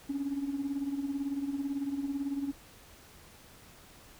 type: tone with tremolo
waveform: sine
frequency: 279.3 Hz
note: C#4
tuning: 13 cents sharp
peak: -27 dBFS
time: 0.09-2.52 s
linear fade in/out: 10 ms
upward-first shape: sine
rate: 18 Hz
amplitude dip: 70%
effects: tanh soft clip ceiling -26 dBFS + pink hiss -55 dBFS RMS until 4.19 s